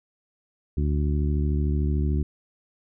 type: harmonic tone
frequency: 73.42 Hz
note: D2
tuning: in tune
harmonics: 1 / 2 / 3 / 4 / 5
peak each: -22 / -28 / -32 / -34 / -36 dBFS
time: 0.77-2.23 s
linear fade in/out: 5 ms
effects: none